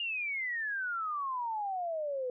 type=exponential sweep; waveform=sine; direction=down; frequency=2857 to 491.8 Hz; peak=-32 dBFS; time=0-2.3 s; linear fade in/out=2 ms; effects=none